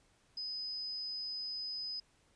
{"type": "tone with amplitude modulation", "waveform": "sine", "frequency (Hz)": 5020, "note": "D#8", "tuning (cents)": 15, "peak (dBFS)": -36, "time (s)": [0.37, 2], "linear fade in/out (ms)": 5, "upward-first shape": "sine", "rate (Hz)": 236, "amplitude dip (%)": 40, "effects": ["pink hiss -70 dBFS RMS until 2.35 s", "resampled to 22050 Hz"]}